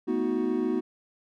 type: chord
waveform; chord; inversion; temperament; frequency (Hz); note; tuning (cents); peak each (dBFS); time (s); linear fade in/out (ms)
triangle; B dominant seventh; third; equal with one note detuned; 220 / 246.9 / 316.4 / 370; A3 / B3 / D#4 / F#4; 0 / 0 / +29 / 0; -32 / -27 / -28 / -27; 0.07-0.81; 20
effects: none